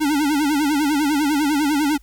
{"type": "tone with vibrato", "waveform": "square", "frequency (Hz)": 293.7, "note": "D4", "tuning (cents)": 0, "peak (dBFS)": -17, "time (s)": [0, 1.98], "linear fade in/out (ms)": 20, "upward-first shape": "sine", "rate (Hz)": 10, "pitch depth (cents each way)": 110, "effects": ["added 50 Hz sine -45 dBFS peak until 2.02 s", "white hiss -60 dBFS RMS until 2.02 s"]}